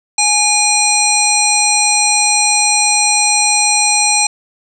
harmonic tone with a mistuned harmonic, 831 Hz, G#5, 1 cent sharp, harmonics 1 / 3 / 5 / 7 / 9 / 10, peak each -17 / -17 / -17 / -17 / -17 / -17 dBFS, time 0.18-4.27 s, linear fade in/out 5 ms, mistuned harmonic 3, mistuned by -36 cents, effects none

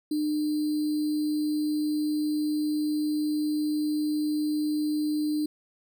sine tone with sample-and-hold, 302.1 Hz, D4, 49 cents sharp, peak -24 dBFS, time 0.11-5.46 s, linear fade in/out 5 ms, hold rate 4410 Hz, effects none

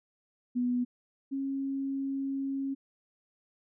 sine tone pair in turn, 246.2 / 272.5 Hz, B3 / C#4, -5 / -29 cents, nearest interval major second, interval 176 cents, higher second, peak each -26 / -30 dBFS, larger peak first, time 0.55-0.85 / 1.31-2.75 s, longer second, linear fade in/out 20 ms, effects none

